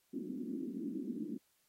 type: band-pass noise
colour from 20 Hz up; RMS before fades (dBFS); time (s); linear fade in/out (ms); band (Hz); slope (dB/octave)
white; -41; 0.13-1.38; 10; 210 to 320; 48
effects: white hiss -75 dBFS RMS until 1.68 s + AAC 48 kbps